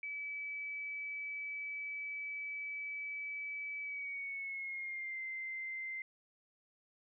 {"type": "tone with pitch glide", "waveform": "sine", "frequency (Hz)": [2296, 2081], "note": ["D7", "C7"], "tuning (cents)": [-40, -10], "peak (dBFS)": -39, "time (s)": [0.03, 6.02], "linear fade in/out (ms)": 2, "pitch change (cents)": -170, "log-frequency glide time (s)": [3.82, 5.2], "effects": []}